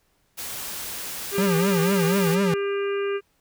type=noise; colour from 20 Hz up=white; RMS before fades=-33 dBFS; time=0.37-2.36 s; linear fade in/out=20 ms
type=harmonic tone; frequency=399.5 Hz; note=G4; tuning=33 cents sharp; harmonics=1 / 3 / 4 / 5 / 6 / 7; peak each=-23 / -35 / -37 / -43 / -39 / -40 dBFS; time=1.31-3.21 s; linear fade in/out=50 ms
type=tone with vibrato; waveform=square; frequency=180 Hz; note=F#3; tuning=47 cents flat; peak=-21 dBFS; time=1.38-2.54 s; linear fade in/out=2 ms; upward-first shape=triangle; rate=4.1 Hz; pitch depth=210 cents each way
effects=pink hiss -67 dBFS RMS until 3.4 s